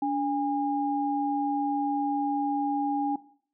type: tone pair together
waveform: sine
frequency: 287.4 / 815 Hz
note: D4 / G#5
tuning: -37 / -33 cents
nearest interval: octave + tritone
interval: 1804 cents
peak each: -27 dBFS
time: 0.02-3.16 s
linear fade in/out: 5 ms
effects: noise-tail reverb RT60 0.5 s tail -17 dB re dry